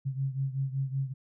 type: beating tone pair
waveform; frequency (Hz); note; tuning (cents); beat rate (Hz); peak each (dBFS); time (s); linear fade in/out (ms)
sine; 133.8 / 139.1; C3 / C#3; +39 / +6; 5.3; -30 / -34; 0.05-1.14; 20
effects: none